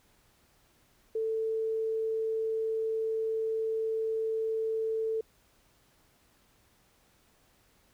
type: tone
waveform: sine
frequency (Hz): 443.9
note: A4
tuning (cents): +15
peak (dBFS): -28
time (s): 1.15-5.21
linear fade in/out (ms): 5
effects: pink hiss -66 dBFS RMS until 7.93 s